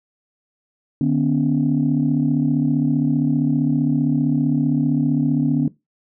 sine tone cluster, 150.9 / 245.9 / 281.2 Hz, D3 / B3 / C#4, +47 / -7 / +25 cents, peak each -19 dBFS, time 1.01-5.68 s, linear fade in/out 2 ms, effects noise-tail reverb RT60 0.2 s tail -19 dB re dry + tanh soft clip ceiling -8 dBFS

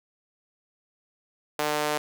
sawtooth tone with high-pass filter, 150.1 Hz, D3, 38 cents sharp, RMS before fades -27 dBFS, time 1.59-1.98 s, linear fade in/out 2 ms, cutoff 550 Hz, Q 1.1, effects none

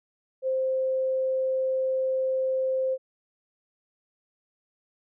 sine tone, 523.3 Hz, C5, in tune, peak -23 dBFS, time 0.42-2.98 s, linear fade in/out 50 ms, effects none

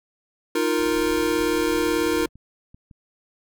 square chord, Eb suspended second, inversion none, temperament equal, 311.1 / 349.2 / 466.2 Hz, Eb4 / F4 / Bb4, 0 / 0 / 0 cents, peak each -25 dBFS, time 0.55-2.26 s, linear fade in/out 5 ms
brown noise, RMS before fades -40 dBFS, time 0.77-2.29 s, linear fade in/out 50 ms
clicks, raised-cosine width 5 ms, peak -34 dBFS, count 6, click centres 1.553 / 1.671 / 2.224 / 2.356 / 2.745 / 2.912 s
effects none

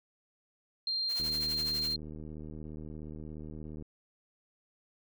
sine tone, 4186 Hz, C8, in tune, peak -30 dBFS, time 0.87-1.96 s, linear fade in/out 2 ms
white noise with tremolo, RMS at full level -41 dBFS, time 1.08-1.95 s, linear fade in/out 50 ms, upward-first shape triangle, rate 12 Hz, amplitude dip 85%
click train, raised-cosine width 3 ms, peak -32 dBFS, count 203, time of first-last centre 1.2-3.823 s, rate 77 Hz
effects none

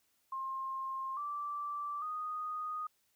sine tone with pitch steps, 1063 / 1168 / 1240 Hz, C6 / D6 / D#6, +27 / -10 / -6 cents, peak -36 dBFS, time 0.32-2.87 s, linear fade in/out 5 ms, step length 850 ms, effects white hiss -75 dBFS RMS until 3.15 s

